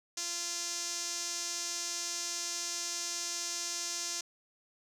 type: tone with band-pass filter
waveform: sawtooth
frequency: 344.9 Hz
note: F4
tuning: 22 cents flat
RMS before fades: -37 dBFS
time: 0.17-4.21 s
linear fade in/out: 5 ms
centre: 6100 Hz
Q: 3.2
effects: none